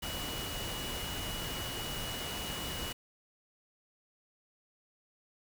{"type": "tone in noise", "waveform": "sine", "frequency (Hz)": 2924, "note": "F#7", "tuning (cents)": -21, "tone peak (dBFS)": -42, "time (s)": [0.02, 2.93], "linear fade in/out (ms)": 10, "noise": "pink", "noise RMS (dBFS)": -39, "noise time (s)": [0.02, 2.93], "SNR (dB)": -6, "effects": []}